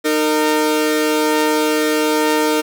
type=tone pair together; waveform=sawtooth; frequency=306.9 / 459.8 Hz; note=D#4 / A#4; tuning=-24 / -24 cents; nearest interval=perfect fifth; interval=700 cents; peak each=-13 dBFS; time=0.04-2.62 s; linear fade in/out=20 ms; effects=none